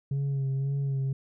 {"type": "tone with vibrato", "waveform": "sine", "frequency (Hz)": 137.2, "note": "C#3", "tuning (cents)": -17, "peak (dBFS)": -23, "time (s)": [0.11, 1.13], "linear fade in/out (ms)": 5, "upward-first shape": "sine", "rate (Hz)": 1.9, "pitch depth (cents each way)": 34, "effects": ["tanh soft clip ceiling -25 dBFS"]}